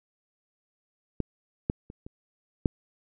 clicks, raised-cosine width 3 ms, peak -14 / -12 / -29 / -28 / -9 dBFS, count 5, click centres 1.203 / 1.699 / 1.901 / 2.065 / 2.658 s, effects none

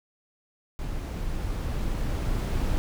brown noise with level ramp, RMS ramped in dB -32 to -25 dBFS, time 0.79-2.78 s, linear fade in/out 0 ms, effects none

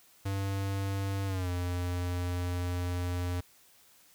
square tone with pitch glide, 98 to 88.83 Hz, G2 to F2, 0 to +30 cents, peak -31 dBFS, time 0.25-3.41 s, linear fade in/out 10 ms, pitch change -170 cents, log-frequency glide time 1.26-1.5 s, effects white hiss -61 dBFS RMS until 4.14 s

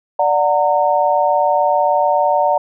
sine chord, D augmented, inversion none, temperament just, 587.3 / 734.2 / 917.7 Hz, D5 / F#5 / A#5, 0 / -14 / -27 cents, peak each -16 dBFS, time 0.19-2.58 s, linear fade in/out 5 ms, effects none

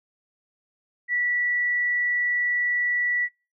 sine tone, 1950 Hz, B6, 23 cents flat, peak -21 dBFS, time 1.08-3.29 s, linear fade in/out 50 ms, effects noise-tail reverb RT60 0.3 s tail -25 dB re dry

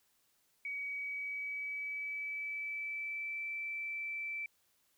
sine tone with pitch glide, 2263 to 2327 Hz, C#7 to D7, +35 to -17 cents, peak -37 dBFS, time 0.65-4.46 s, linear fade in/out 2 ms, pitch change +48 cents, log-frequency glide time 0.8-3.44 s, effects white hiss -74 dBFS RMS until 4.97 s

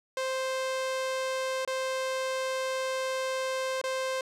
sawtooth tone with dropouts, 523.3 Hz, C5, in tune, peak -25 dBFS, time 0.17-4.21 s, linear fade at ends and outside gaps 2 ms, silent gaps 1.65-1.675 / 3.815-3.839 s, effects low-pass 9000 Hz 12 dB/octave

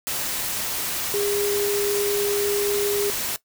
sine tone in noise, 407.7 Hz, G#4, 32 cents flat, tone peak -22 dBFS, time 1.14-3.1 s, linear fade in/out 0 ms, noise white, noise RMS -27 dBFS, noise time 0.07-3.36 s, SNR +2 dB, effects noise-tail reverb RT60 0.1 s tail -17 dB re dry

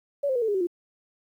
sine tone with pitch steps, 567 / 523 / 482.3 / 444.9 / 410.3 / 378.4 / 349 Hz, C#5 / C5 / B4 / A4 / G#4 / F#4 / F4, +39 / -1 / -41 / +19 / -21 / +39 / -1 cents, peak -22 dBFS, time 0.23-0.671 s, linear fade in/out 10 ms, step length 63 ms, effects 10-bit

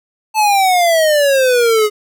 square exponential sweep, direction down, 880 to 415.3 Hz, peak -10 dBFS, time 0.34-1.9 s, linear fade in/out 50 ms, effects none

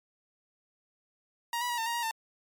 sawtooth tone with pitch steps, 941 / 977 / 957 / 903 / 938 / 947 / 898 Hz, A#5 / B5 / A#5 / A5 / A#5 / A#5 / A5, +16 / -19 / +45 / +45 / +11 / +27 / +35 cents, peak -26 dBFS, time 1.53-2.111 s, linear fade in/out 2 ms, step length 83 ms, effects MP3 96 kbps

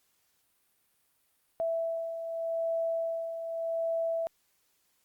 sine beating tone pair, 660 / 660.84 Hz, E5 / E5, +2 / +4 cents, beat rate 0.84 Hz, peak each -38 / -30 dBFS, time 1.6-4.27 s, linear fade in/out 0 ms, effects white hiss -72 dBFS RMS until 5.04 s + Opus 48 kbps

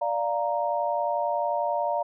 sine chord, Bb major, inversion first, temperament equal, 587.3 / 698.5 / 932.3 Hz, D5 / F5 / Bb5, 0 / 0 / 0 cents, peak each -28 dBFS, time 0.01-2.03 s, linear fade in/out 10 ms, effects none

